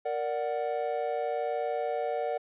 triangle chord, Bb augmented, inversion none, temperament equal, 466.2 / 587.3 / 740 Hz, Bb4 / D5 / F#5, 0 / 0 / 0 cents, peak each -31 dBFS, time 0.05-2.38 s, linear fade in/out 10 ms, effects resampled to 8000 Hz

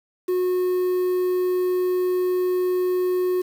triangle tone with quantisation, 364.1 Hz, F#4, 28 cents flat, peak -17 dBFS, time 0.28-3.42 s, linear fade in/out 10 ms, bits 7, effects none

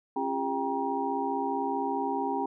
sine tone cluster, 272.5 / 348 / 403.3 / 792 / 947 Hz, C#4 / F4 / G4 / G5 / A#5, -29 / -6 / +49 / +18 / +27 cents, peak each -33 / -39 / -34 / -32 / -33 dBFS, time 0.16-2.46 s, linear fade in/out 5 ms, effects none

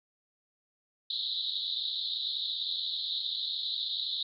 pink band-pass noise, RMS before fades -34 dBFS, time 1.1-4.23 s, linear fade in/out 5 ms, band 3600 to 4100 Hz, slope 96 dB/octave, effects none

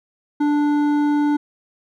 sine tone with hard clipping, 293.7 Hz, D4, in tune, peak -17 dBFS, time 0.4-1.37 s, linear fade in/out 10 ms, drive 9 dB, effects none

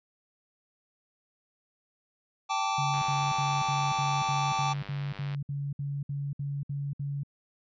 square chord, G suspended second, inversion none, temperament equal with one note detuned, 784 / 880 / 1161.8 Hz, G5 / A5 / D6, 0 / 0 / -19 cents, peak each -32 dBFS, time 2.49-4.74 s, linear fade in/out 20 ms
sine tone bursts, 141.4 Hz, C#3, 35 cents sharp, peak -30 dBFS, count 15, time 2.78-7.234 s, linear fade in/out 5 ms, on 240 ms, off 61 ms
click train, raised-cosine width 0.3 ms, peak -27 dBFS, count 241, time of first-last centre 2.94-5.347 s, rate 99.7 Hz
effects resampled to 16000 Hz

